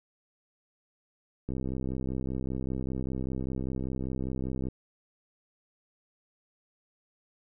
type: click train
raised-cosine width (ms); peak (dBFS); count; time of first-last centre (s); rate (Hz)
3; -21; 209; 1.49-4.685; 65.1
effects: none